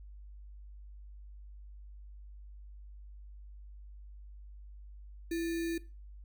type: tone with sample-and-hold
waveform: sine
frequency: 333.4 Hz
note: E4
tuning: 20 cents sharp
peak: -31 dBFS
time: 5.31-5.78 s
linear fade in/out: 5 ms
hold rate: 2100 Hz
effects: noise-tail reverb RT60 0.3 s tail -19 dB re dry + added 50 Hz sine -47 dBFS peak until 6.24 s